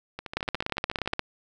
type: two click trains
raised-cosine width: 0.3 ms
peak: -10 / -19 dBFS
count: 15 / 14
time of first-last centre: 0.37-1.194 / 0.19-1.132 s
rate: 17 / 13.8 Hz
effects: none